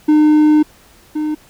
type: tone pair in turn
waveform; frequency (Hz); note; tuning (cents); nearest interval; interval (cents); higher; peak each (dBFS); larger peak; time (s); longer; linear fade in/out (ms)
triangle; 303.9 / 305.2; D#4 / D#4; -41 / -33; unison; 8; second; -5 / -14; first; 0.08-0.63 / 1.15-1.35; first; 10
effects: pink hiss -47 dBFS RMS until 1.49 s